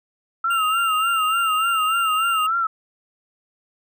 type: tone with vibrato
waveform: sine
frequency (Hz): 1316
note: E6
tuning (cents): -3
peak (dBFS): -18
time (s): 0.44-2.67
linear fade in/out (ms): 5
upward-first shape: sine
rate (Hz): 3.4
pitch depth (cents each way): 86
type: tone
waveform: square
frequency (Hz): 2794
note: F7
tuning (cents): 0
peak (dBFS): -25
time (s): 0.5-2.47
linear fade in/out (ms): 10
effects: none